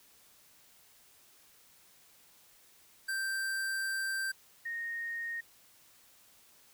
square / sine tone pair in turn, 1568 / 1855.8 Hz, G6 / A#6, 0 / -8 cents, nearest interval minor third, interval 292 cents, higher second, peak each -33 / -35 dBFS, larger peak first, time 3.08-4.32 / 4.65-5.41 s, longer first, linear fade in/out 10 ms, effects white hiss -62 dBFS RMS until 6.73 s

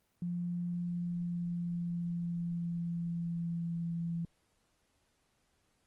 sine tone with pitch glide, 174.61 to 168.47 Hz, F3 to E3, 0 to +38 cents, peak -33 dBFS, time 0.22-4.25 s, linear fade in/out 2 ms, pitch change -62 cents, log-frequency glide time 0.73-3.86 s, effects pink hiss -75 dBFS RMS until 5.86 s + Opus 24 kbps

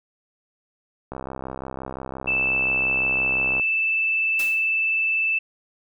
click train, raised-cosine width 1 ms, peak -18 dBFS, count 164, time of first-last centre 1.12-3.597 s, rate 65.8 Hz
sine tone with vibrato, 2642 Hz, E7, 3 cents sharp, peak -19 dBFS, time 2.27-5.39 s, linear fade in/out 10 ms, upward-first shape square, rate 20 Hz, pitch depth 9 cents each way
white noise with exponential decay, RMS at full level -31 dBFS, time 4.39-4.74 s, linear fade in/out 5 ms, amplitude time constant 76 ms
effects none

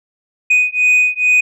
sine beating tone pair, 2489 / 2491.3 Hz, D#7 / D#7, 0 / +2 cents, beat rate 2.3 Hz, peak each -11 dBFS, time 0.5-1.41 s, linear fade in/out 10 ms, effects tanh soft clip ceiling -7 dBFS

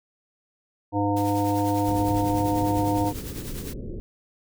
harmonic tone, 101.7 Hz, G#2, 36 cents flat, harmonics 1 / 3 / 5 / 7 / 9, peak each -27 / -24 / -30 / -29 / -28 dBFS, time 0.92-3.13 s, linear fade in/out 50 ms
white noise with tremolo, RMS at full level -38 dBFS, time 1.16-3.74 s, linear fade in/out 10 ms, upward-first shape triangle, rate 10 Hz, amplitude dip 65%
pink low-pass noise, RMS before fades -34 dBFS, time 1.88-4 s, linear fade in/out 0 ms, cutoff 480 Hz, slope 48 dB/octave
effects none

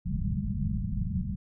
white low-pass noise, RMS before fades -30 dBFS, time 0.05-1.36 s, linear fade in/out 20 ms, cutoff 210 Hz, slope 96 dB/octave, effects none

